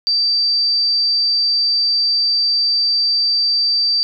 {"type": "tone", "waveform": "sine", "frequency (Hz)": 4659, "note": "D8", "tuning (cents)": -15, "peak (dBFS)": -13, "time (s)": [0.07, 4.03], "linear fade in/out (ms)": 0, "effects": []}